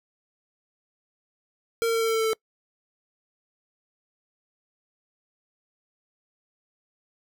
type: tone with pitch steps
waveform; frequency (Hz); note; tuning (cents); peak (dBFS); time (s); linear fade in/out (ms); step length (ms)
square; 459.7 / 457.1 / 454.4 / 451.8 / 449.2 / 446.6 / 444 / 441.5; A#4 / A#4 / A#4 / A4 / A4 / A4 / A4 / A4; -24 / -34 / -44 / +46 / +36 / +26 / +16 / +6; -22; 1.82-2.332; 0; 64
effects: noise-tail reverb RT60 0.1 s tail -25 dB re dry